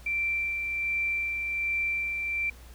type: tone with tremolo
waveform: sine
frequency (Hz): 2349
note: D7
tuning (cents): 0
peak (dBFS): -25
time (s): 0.06-2.5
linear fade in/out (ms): 5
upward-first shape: sine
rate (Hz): 1.3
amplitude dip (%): 35
effects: added 60 Hz sine -46 dBFS peak until 2.74 s + pink hiss -54 dBFS RMS until 2.74 s